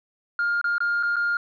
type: tone with dropouts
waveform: sine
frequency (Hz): 1410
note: F6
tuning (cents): +16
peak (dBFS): -19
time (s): 0.39-1.37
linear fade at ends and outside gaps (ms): 2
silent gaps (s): 0.614-0.642 / 0.782-0.804 / 1.028-1.032 / 1.159-1.165
effects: tanh soft clip ceiling -18 dBFS